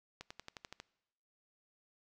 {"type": "accelerating click train", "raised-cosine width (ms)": 0.2, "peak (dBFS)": -28, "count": 8, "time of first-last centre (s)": [0.21, 0.8], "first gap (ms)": 95, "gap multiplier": 0.96, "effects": ["noise-tail reverb RT60 0.9 s tail -22 dB re dry"]}